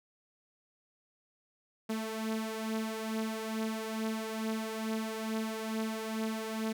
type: beating tone pair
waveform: sawtooth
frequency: 220 / 222.3 Hz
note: A3 / A3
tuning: 0 / +18 cents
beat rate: 2.3 Hz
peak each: -31 / -35 dBFS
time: 1.89-6.73 s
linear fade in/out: 10 ms
effects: none